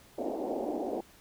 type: band-pass noise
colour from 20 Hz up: pink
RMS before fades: -34 dBFS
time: 0.18-1.01 s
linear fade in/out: 5 ms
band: 240 to 780 Hz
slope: 48 dB/octave
effects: pink hiss -58 dBFS RMS until 1.2 s